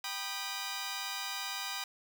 10% pulse chord, G augmented, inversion none, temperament just, 784 / 980 / 1225 Hz, G5 / B5 / D#6, 0 / -14 / -27 cents, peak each -33 dBFS, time 0.04-1.84 s, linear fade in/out 2 ms, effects none

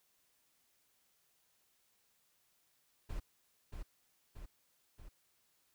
brown noise with echo, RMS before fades -40 dBFS, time 3.09-3.2 s, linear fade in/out 10 ms, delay 630 ms, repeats 3, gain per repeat -4 dB, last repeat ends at 5.09 s, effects white hiss -75 dBFS RMS until 5.74 s

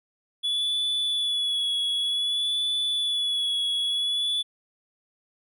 triangle tone with vibrato, 3413 Hz, G#7, 47 cents sharp, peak -22 dBFS, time 0.43-4.43 s, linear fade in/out 20 ms, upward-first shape sine, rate 0.54 Hz, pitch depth 30 cents each way, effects none

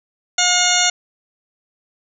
harmonic tone, 717 Hz, F5, 45 cents sharp, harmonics 1 / 2 / 3 / 4 / 5 / 6 / 8 / 9 / 10, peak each -22 / -22 / -22 / -22 / -22 / -22 / -22 / -22 / -22 dBFS, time 0.38-0.9 s, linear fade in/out 5 ms, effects none

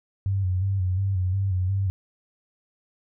sine tone with vibrato, 94.7 Hz, F#2, 41 cents sharp, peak -21 dBFS, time 0.26-1.9 s, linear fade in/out 0 ms, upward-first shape square, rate 2.8 Hz, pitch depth 55 cents each way, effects none

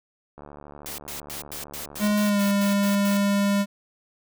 click train, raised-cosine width 1 ms, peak -28 dBFS, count 128, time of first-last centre 0.38-2.122 s, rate 72.9 Hz
white noise bursts, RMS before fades -35 dBFS, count 11, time 0.86-3.17 s, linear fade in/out 0 ms, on 120 ms, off 99 ms
square tone with pitch glide, 208 to 201 Hz, G#3 to G3, +3 to +44 cents, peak -20 dBFS, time 1.99-3.66 s, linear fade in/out 50 ms, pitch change -59 cents, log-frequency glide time 2.24-2.41 s
effects none

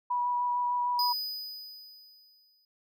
sine tone with vibrato, 976 Hz, B5, 21 cents flat, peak -26 dBFS, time 0.1-1.13 s, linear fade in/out 10 ms, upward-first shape sine, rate 6.6 Hz, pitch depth 11 cents each way
square tone with exponential decay, 4980 Hz, D#8, 1 cent sharp, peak -27 dBFS, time 0.99-2.65 s, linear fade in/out 2 ms, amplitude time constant 360 ms
effects none

